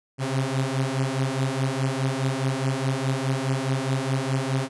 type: beating tone pair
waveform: sawtooth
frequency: 130.81 / 135.61 Hz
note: C3 / C#3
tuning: 0 / -38 cents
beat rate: 4.8 Hz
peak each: -22 dBFS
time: 0.18-4.69 s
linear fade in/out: 50 ms
effects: resampled to 24000 Hz